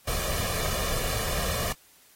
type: noise with comb filter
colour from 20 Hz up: pink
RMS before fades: -29 dBFS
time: 0.07-1.73 s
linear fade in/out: 10 ms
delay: 1.7 ms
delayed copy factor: +0.65
effects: white hiss -58 dBFS RMS until 2.15 s + AAC 48 kbps